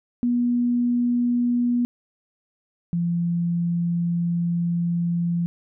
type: tone pair in turn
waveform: sine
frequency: 242.1 / 171.51 Hz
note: B3 / F3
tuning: -34 / -31 cents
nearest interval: tritone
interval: 597 cents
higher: first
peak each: -18 / -20 dBFS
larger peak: first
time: 0.23-1.85 / 2.93-5.46 s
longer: second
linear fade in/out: 0 ms
effects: none